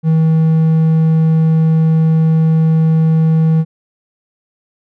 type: tone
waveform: triangle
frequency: 160.2 Hz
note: E3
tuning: 49 cents flat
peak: -6 dBFS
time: 0.03-3.65 s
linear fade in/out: 50 ms
effects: none